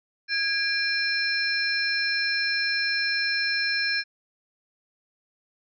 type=tone cluster; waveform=sine; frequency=1641 / 2393 / 4162 / 5310 Hz; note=G#6 / D7 / C8 / E8; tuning=-21 / +32 / -10 / +12 cents; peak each=-26 / -29 / -31 / -29 dBFS; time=0.28-4.04 s; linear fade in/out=50 ms; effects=none